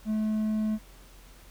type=tone; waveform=triangle; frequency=215.8 Hz; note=A3; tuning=33 cents flat; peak=-23 dBFS; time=0.05-0.79 s; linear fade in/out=50 ms; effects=added 44 Hz sine -51 dBFS peak until 1.5 s + pink hiss -55 dBFS RMS until 1.5 s